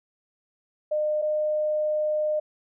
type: tone pair in turn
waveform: sine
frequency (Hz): 607 / 609.1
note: D#5 / D#5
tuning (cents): -43 / -37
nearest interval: unison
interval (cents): 6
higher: second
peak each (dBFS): -22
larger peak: neither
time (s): 0.91-1.22 / 1.22-2.4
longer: second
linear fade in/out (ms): 10
effects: none